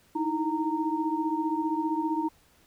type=tone cluster; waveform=sine; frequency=309.6 / 324.8 / 924 Hz; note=D#4 / E4 / A#5; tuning=-9 / -26 / -16 cents; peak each=-30 dBFS; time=0.15-2.29 s; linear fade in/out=10 ms; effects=pink hiss -62 dBFS RMS until 2.66 s